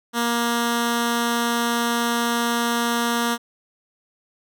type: tone with notch filter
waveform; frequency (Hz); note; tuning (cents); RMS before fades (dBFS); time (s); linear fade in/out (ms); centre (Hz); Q
10% pulse; 235.6; A#3; +19; -22; 0.13-3.38; 50; 590; 1.4
effects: none